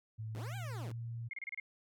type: tone with pitch glide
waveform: sine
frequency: 110 to 116.34 Hz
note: A2 to A#2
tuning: 0 to -3 cents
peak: -39 dBFS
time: 0.18-1.29 s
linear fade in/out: 20 ms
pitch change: +97 cents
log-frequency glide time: 0.33-0.5 s
type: linear two-way sweep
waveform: 15% pulse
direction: up then down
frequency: 82.41 to 818 to 82.41 Hz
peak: -40 dBFS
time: 0.35-0.92 s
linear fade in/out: 0 ms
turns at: 0.56 s
type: tone bursts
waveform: sine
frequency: 2139 Hz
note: C7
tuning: 38 cents sharp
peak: -39 dBFS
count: 6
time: 1.31-1.599 s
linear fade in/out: 2 ms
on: 24 ms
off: 29 ms
effects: none